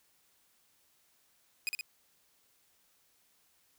sawtooth tone with echo, 2489 Hz, D#7, in tune, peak -27 dBFS, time 1.67-1.69 s, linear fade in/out 0 ms, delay 60 ms, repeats 2, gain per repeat -3 dB, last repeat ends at 1.81 s, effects white hiss -70 dBFS RMS until 3.78 s

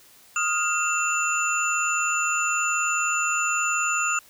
sine tone cluster, 1247 / 1406 / 2702 / 7010 Hz, D#6 / F6 / E7 / A8, +3 / +11 / +42 / -7 cents, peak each -27 dBFS, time 0.36-4.19 s, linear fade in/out 2 ms, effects white hiss -53 dBFS RMS until 4.29 s

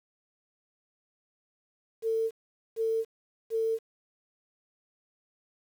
sine tone bursts, 449 Hz, A4, 35 cents sharp, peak -25 dBFS, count 3, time 2.02-3.79 s, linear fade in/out 50 ms, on 290 ms, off 450 ms, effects 9-bit

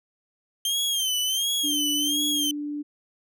sawtooth tone with vibrato, 3151 Hz, G7, 8 cents sharp, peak -20 dBFS, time 0.65-2.51 s, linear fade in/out 2 ms, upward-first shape sine, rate 1.4 Hz, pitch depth 100 cents each way
sine tone, 293.7 Hz, D4, in tune, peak -28 dBFS, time 1.63-2.83 s, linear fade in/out 20 ms
effects none

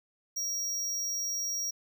square tone, 5660 Hz, F8, 22 cents sharp, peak -31 dBFS, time 0.36-1.71 s, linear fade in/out 10 ms, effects none

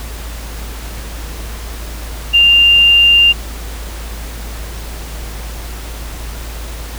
sine tone, 2794 Hz, F7, in tune, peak -5 dBFS, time 2.33-3.33 s, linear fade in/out 20 ms, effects added 55 Hz sine -24 dBFS peak until 6.98 s + pink hiss -31 dBFS RMS until 6.98 s

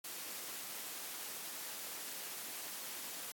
white noise, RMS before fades -45 dBFS, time 0.04-3.32 s, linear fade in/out 5 ms, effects high-pass 200 Hz 12 dB/octave + AAC 64 kbps

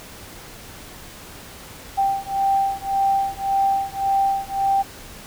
sine beating tone pair, 784 / 785.8 Hz, G5 / G5, 0 / +4 cents, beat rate 1.8 Hz, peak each -21 dBFS, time 1.97-4.83 s, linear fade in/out 20 ms, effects pink hiss -40 dBFS RMS until 5.26 s

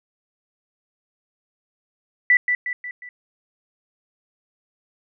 sine tone with echo, 1974 Hz, B6, 1 cent flat, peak -11 dBFS, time 2.3-2.37 s, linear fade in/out 2 ms, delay 180 ms, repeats 4, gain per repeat -6 dB, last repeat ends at 3.09 s, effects none

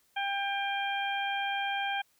harmonic tone, 796 Hz, G5, 26 cents sharp, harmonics 1 / 2 / 3 / 4, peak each -32 / -35 / -37 / -38 dBFS, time 0.16-2.02 s, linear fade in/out 10 ms, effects white hiss -69 dBFS RMS until 2.19 s

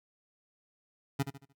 25% pulse tone with echo, 138.59 Hz, C#3, in tune, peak -23 dBFS, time 1.19-1.23 s, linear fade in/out 10 ms, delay 75 ms, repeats 4, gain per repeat -9 dB, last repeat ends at 1.53 s, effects noise-tail reverb RT60 0.1 s tail -21 dB re dry

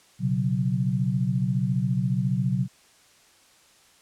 sine chord, B suspended second, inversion none, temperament equal with one note detuned, 123.47 / 137.95 / 185 Hz, B2 / C#3 / F#3, 0 / -8 / 0 cents, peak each -26 dBFS, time 0.19-2.68 s, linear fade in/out 50 ms, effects white hiss -57 dBFS RMS until 4.01 s + low-pass 9000 Hz 12 dB/octave

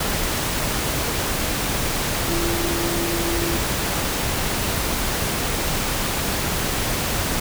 sine tone in noise, 340 Hz, F4, 46 cents flat, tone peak -25 dBFS, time 2.29-3.57 s, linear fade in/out 5 ms, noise pink, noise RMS -23 dBFS, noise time 0-7.4 s, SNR -5 dB, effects none

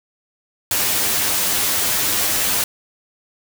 white noise with comb filter, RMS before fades -19 dBFS, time 0.71-2.64 s, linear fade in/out 2 ms, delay 9.9 ms, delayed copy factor +0.65, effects none

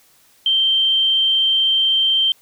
sine tone, 3136 Hz, G7, in tune, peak -13 dBFS, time 0.46-2.32 s, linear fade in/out 2 ms, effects white hiss -54 dBFS RMS until 2.41 s

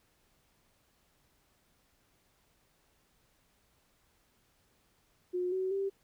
sine tone with pitch steps, 360.1 / 375.6 / 391.8 Hz, F#4 / F#4 / G4, -47 / +26 / -1 cents, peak -30 dBFS, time 5.33-5.9 s, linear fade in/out 20 ms, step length 190 ms, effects pink hiss -71 dBFS RMS until 6.03 s

